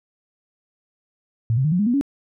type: tone with pitch steps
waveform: sine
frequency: 113.8 / 132.24 / 153.67 / 178.57 / 207.5 / 241.1 / 280.2 Hz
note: A#2 / C3 / D#3 / F3 / G#3 / B3 / C#4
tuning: -41 / +19 / -21 / +39 / -1 / -41 / +19 cents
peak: -16 dBFS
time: 1.5-2.011 s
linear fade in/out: 0 ms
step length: 73 ms
effects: none